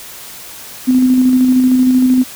sine tone with tremolo, 255 Hz, C4, 44 cents flat, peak -6 dBFS, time 0.87-2.24 s, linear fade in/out 20 ms, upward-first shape square, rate 13 Hz, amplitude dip 25%, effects white hiss -32 dBFS RMS until 2.35 s

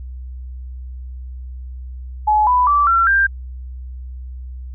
sine tone with pitch steps, 850 / 993.5 / 1161.1 / 1357.1 / 1586.2 Hz, G#5 / B5 / D6 / E6 / G6, +40 / +10 / -20 / +50 / +20 cents, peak -11 dBFS, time 2.27-3.27 s, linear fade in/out 10 ms, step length 200 ms, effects added 63 Hz sine -28 dBFS peak until 4.74 s

